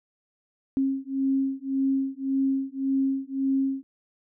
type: beating tone pair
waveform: sine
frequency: 268.7 / 270.5 Hz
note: C4 / C#4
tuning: +46 / -42 cents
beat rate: 1.8 Hz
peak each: -26 / -26 dBFS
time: 0.77-3.83 s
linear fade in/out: 0 ms
effects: none